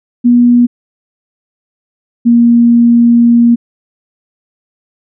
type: tone pair in turn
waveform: sine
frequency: 241.7 / 236 Hz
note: B3 / A#3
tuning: -37 / +22 cents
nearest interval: unison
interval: 41 cents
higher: first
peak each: -3 dBFS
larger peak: neither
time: 0.24-0.67 / 2.25-3.56 s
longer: second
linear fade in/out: 20 ms
effects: none